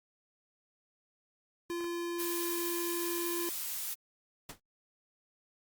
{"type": "tone", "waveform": "square", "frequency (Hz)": 344, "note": "F4", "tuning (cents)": -26, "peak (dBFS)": -35, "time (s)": [1.7, 3.49], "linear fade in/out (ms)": 0}
{"type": "clicks", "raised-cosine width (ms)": 0.5, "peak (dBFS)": -34, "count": 2, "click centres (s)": [1.808, 1.843]}
{"type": "noise", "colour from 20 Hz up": "blue", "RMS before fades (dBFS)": -37, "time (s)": [2.18, 3.95], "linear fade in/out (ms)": 20}
{"type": "noise with exponential decay", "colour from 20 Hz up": "pink", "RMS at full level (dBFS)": -38, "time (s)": [4.49, 4.6], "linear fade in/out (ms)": 5, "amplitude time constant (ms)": 23}
{"effects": ["Opus 48 kbps"]}